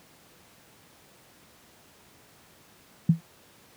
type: tone with exponential decay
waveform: sine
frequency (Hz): 164.81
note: E3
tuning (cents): 0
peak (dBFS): -11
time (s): 3.09-3.21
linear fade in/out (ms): 5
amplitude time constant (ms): 24
effects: pink hiss -56 dBFS RMS until 3.76 s + high-pass 100 Hz 12 dB/octave